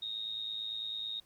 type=tone with amplitude modulation; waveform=sine; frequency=3729 Hz; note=A#7; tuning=in tune; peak=-33 dBFS; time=0.02-1.2 s; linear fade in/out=5 ms; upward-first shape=sine; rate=109 Hz; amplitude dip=65%; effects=pink hiss -67 dBFS RMS until 1.25 s